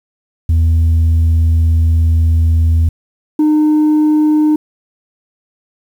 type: tone pair in turn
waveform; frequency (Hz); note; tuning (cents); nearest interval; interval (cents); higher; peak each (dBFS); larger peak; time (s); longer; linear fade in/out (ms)
sine; 81.7 / 304.9; E2 / D#4; -15 / -35; octave + major seventh; 2280; second; -5; neither; 0.49-2.89 / 3.39-4.56; first; 5
effects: tanh soft clip ceiling -7 dBFS + 7-bit